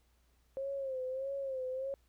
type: tone with vibrato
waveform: sine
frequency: 532 Hz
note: C5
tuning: 29 cents sharp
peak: -35 dBFS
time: 0.57-1.94 s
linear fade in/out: 0 ms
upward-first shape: sine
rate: 1.6 Hz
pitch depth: 70 cents each way
effects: added 60 Hz sine -68 dBFS peak until 2.08 s + pink hiss -75 dBFS RMS until 2.08 s